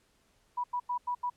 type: tone bursts at uneven times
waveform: sine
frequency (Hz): 979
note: B5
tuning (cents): -15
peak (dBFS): -29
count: 5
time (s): 0.57-0.64 / 0.73-0.8 / 0.89-0.98 / 1.07-1.15 / 1.23-1.3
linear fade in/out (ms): 10
effects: pink hiss -69 dBFS RMS until 1.36 s + low-pass 11000 Hz 12 dB/octave